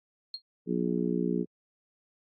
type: tone with exponential decay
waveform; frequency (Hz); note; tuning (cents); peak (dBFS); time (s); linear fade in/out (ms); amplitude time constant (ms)
sine; 4240; C8; +22; -30; 0.34-0.42; 2; 16
type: harmonic tone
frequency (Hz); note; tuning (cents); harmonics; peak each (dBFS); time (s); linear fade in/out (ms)
59.9; A#1; +48; 3 / 4 / 5 / 6 / 7; -31 / -32 / -33 / -34 / -34; 0.66-1.46; 50
effects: AAC 64 kbps